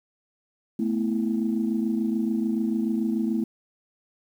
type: chord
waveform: sine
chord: A suspended second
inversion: none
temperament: equal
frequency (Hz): 220 / 246.9 / 329.6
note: A3 / B3 / E4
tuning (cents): 0 / 0 / 0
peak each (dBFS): -24 / -28 / -28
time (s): 0.79-3.44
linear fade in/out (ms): 5
effects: tanh soft clip ceiling -14 dBFS + 9-bit